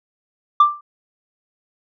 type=tone with exponential decay; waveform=sine; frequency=1180 Hz; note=D6; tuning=8 cents sharp; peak=-3 dBFS; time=0.6-0.81 s; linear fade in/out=5 ms; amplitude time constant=45 ms; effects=tanh soft clip ceiling -5 dBFS